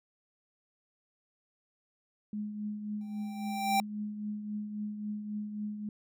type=tone with tremolo; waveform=sine; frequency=209.8 Hz; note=G#3; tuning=18 cents sharp; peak=-32 dBFS; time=2.33-5.89 s; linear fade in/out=2 ms; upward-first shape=triangle; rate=3.7 Hz; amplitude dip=55%
type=tone with exponential growth; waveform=square; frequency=784 Hz; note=G5; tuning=in tune; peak=-24 dBFS; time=3.01-3.8 s; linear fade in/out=1 ms; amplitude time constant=170 ms
effects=none